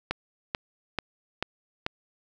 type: click train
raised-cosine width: 0.3 ms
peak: -11 dBFS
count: 5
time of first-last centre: 0.11-1.864 s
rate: 2.28 Hz
effects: none